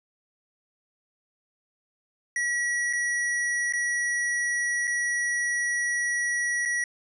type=tone with dropouts; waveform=square; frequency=1927 Hz; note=B6; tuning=43 cents flat; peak=-25 dBFS; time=2.36-6.84 s; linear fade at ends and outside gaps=2 ms; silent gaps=2.929-2.933 / 3.725-3.735 / 4.872-4.876 / 6.653-6.657 s; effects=resampled to 24000 Hz